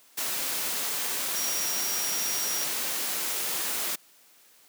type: tone in noise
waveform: sine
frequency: 5670 Hz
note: F8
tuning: 25 cents sharp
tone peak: -31 dBFS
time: 1.35-2.65 s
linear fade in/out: 10 ms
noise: white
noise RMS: -30 dBFS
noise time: 0.17-3.96 s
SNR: -4 dB
effects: white hiss -58 dBFS RMS until 4.68 s + high-pass 200 Hz 12 dB/octave